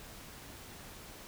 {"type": "silence", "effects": ["pink hiss -50 dBFS RMS until 1.27 s"]}